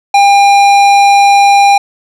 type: tone with tanh clipping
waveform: sine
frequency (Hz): 802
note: G5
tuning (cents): +39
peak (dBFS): -5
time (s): 0.14-1.78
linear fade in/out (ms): 5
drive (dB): 16
effects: none